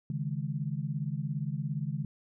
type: chord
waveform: sine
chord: C# suspended second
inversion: none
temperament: just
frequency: 138.59 / 155.92 / 207.9 Hz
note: C#3 / D#3 / G#3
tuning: 0 / +4 / +2 cents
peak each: -34 / -34 / -39 dBFS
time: 0.1-2.05 s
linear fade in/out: 2 ms
effects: none